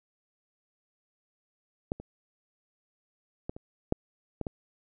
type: clicks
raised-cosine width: 2 ms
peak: -16 / -28 / -20 / -28 / -11 / -19 / -20 dBFS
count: 7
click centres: 1.919 / 2 / 3.495 / 3.565 / 3.924 / 4.413 / 4.468 s
effects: none